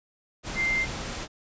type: tone in noise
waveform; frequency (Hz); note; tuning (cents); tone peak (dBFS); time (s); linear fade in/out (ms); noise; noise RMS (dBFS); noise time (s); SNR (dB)
sine; 2093; C7; 0; -23; 0.55-0.87; 50; pink; -34; 0.43-1.28; +8
effects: resampled to 16000 Hz